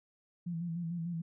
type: tone with vibrato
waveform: sine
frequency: 169.3 Hz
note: E3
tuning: 46 cents sharp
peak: -34 dBFS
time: 0.46-1.22 s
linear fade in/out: 10 ms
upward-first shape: square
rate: 6.7 Hz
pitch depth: 47 cents each way
effects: none